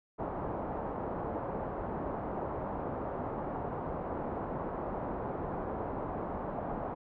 white low-pass noise, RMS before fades -37 dBFS, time 0.18-6.95 s, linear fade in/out 20 ms, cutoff 930 Hz, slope 24 dB/octave, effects none

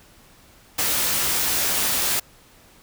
white noise with comb filter, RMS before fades -22 dBFS, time 0.78-2.2 s, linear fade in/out 10 ms, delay 16 ms, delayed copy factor +0.55, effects pink hiss -52 dBFS RMS until 2.82 s

